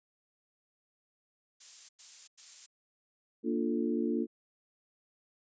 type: noise bursts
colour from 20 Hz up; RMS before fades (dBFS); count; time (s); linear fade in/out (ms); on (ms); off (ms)
violet; -42; 3; 1.6-2.664; 10; 290; 97
type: chord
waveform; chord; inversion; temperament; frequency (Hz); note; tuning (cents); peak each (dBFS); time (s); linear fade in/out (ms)
sine; Bb major seventh; none; equal; 233.1 / 293.7 / 349.2 / 440; Bb3 / D4 / F4 / A4; 0 / 0 / 0 / 0; -32 / -34 / -34 / -38; 3.43-4.27; 50
effects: resampled to 16000 Hz